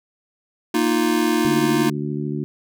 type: chord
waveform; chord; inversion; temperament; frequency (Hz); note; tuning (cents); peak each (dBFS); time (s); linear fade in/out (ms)
square; Bb suspended fourth; none; just; 233.1 / 310.8 / 349.6; Bb3 / Eb4 / F4; 0 / -2 / +2; -23 / -21 / -22; 0.74-1.9; 5
type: harmonic tone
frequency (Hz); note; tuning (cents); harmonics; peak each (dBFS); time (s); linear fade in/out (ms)
73.42; D2; 0; 2 / 3 / 4 / 5; -26 / -28 / -29 / -30; 1.45-2.44; 0
effects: none